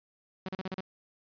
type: tone bursts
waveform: sawtooth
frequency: 188 Hz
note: F#3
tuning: 28 cents sharp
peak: -30 dBFS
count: 6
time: 0.46-0.806 s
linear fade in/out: 2 ms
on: 26 ms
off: 38 ms
effects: resampled to 11025 Hz